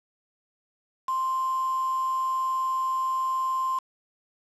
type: tone with quantisation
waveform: sine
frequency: 1046.5 Hz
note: C6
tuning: in tune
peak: -24 dBFS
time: 1.08-3.79 s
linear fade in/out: 5 ms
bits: 6
effects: low-pass 6000 Hz 12 dB/octave